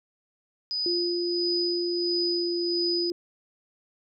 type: tone with tremolo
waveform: sine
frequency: 4978 Hz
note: D#8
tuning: in tune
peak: -25 dBFS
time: 0.71-3.1 s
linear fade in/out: 0 ms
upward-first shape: sine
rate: 1.5 Hz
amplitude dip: 50%
type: tone with pitch glide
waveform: sine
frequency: 349.2 to 346.8 Hz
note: F4 to F4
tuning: 0 to -12 cents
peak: -26 dBFS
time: 0.86-3.12 s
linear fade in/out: 2 ms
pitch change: -12 cents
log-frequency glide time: 2.04-2.52 s
effects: none